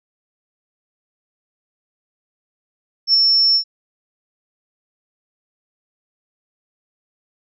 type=tone with ADSR envelope; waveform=sine; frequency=5400 Hz; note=E8; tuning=41 cents sharp; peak=-8 dBFS; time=3.07-3.64 s; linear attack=70 ms; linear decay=7 ms; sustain=-3 dB; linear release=85 ms; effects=none